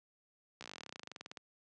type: slowing click train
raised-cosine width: 0.2 ms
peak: -28 dBFS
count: 25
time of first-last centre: 0.61-1.372 s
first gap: 15 ms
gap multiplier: 1.06
effects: high-pass 150 Hz 12 dB/octave + resampled to 22050 Hz